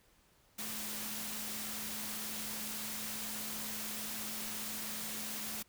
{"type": "tone in noise", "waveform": "sine", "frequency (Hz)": 214.7, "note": "A3", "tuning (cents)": -42, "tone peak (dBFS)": -49, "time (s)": [0.58, 5.63], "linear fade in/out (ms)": 10, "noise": "white", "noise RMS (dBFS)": -41, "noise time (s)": [0.58, 5.63], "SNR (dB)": -11, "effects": ["pink hiss -68 dBFS RMS until 5.68 s"]}